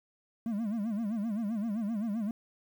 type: tone with vibrato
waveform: triangle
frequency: 216.5 Hz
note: A3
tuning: 28 cents flat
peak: -28 dBFS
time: 0.46-2.31 s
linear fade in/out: 2 ms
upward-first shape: sine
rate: 7.7 Hz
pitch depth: 150 cents each way
effects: 10-bit